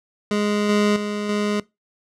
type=tone with level steps; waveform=25% pulse; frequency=207.7 Hz; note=G#3; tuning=in tune; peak=-15 / -12 / -20 / -16 dBFS; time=0.31-1.6 s; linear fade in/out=2 ms; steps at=0.69 / 0.96 / 1.29 s; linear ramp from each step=2 ms; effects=noise-tail reverb RT60 0.2 s tail -21 dB re dry + low-pass 7000 Hz 12 dB/octave